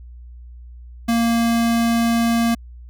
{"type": "tone", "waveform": "square", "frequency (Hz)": 232, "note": "A#3", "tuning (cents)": -8, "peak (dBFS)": -16, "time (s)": [1.08, 2.55], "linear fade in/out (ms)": 10, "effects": ["added 60 Hz sine -36 dBFS peak until 2.89 s"]}